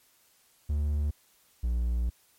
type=tone pair in turn; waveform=triangle; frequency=73.7 / 59.28 Hz; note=D2 / A#1; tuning=+7 / +30 cents; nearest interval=major third; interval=377 cents; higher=first; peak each=-23 dBFS; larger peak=neither; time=0.69-1.11 / 1.63-2.1 s; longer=second; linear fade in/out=10 ms; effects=white hiss -64 dBFS RMS until 2.38 s + MP3 64 kbps